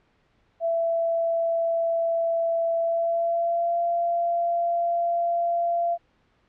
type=tone with pitch glide; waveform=sine; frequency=667 to 686.1 Hz; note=E5 to F5; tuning=+20 to -31 cents; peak=-21 dBFS; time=0.6-5.98 s; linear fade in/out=50 ms; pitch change=+49 cents; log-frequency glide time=2.78-3.79 s; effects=pink hiss -65 dBFS RMS until 6.48 s + low-pass 3000 Hz 12 dB/octave